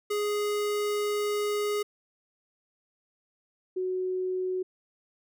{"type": "tone pair in turn", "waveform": ["square", "sine"], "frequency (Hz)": [415.3, 370], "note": ["G#4", "F#4"], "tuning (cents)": [0, 0], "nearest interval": "major second", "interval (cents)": 200, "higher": "first", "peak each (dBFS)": -27, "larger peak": "neither", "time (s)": [[0.1, 1.83], [3.76, 4.63]], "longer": "first", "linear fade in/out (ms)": 10, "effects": []}